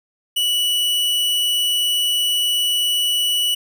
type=tone; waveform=45% pulse; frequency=2947 Hz; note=F#7; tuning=8 cents flat; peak=-16 dBFS; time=0.36-3.55 s; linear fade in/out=10 ms; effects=none